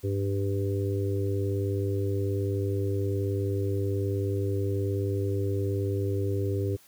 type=harmonic tone with a mistuned harmonic; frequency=98.8 Hz; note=G2; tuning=14 cents sharp; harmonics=1 / 3 / 4 / 5; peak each=-27 / -35 / -31 / -37 dBFS; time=0.03-6.77 s; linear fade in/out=20 ms; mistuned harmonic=1; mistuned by=+18 cents; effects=white hiss -57 dBFS RMS until 6.87 s